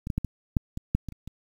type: clicks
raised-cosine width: 5 ms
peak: -19 / -15 / -13 / -17 / -9 / -20 / -9 / -22 / -30 / -26 dBFS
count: 10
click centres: 0.071 / 0.102 / 0.18 / 0.247 / 0.568 / 0.774 / 0.95 / 1.087 / 1.123 / 1.276 s
effects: 8-bit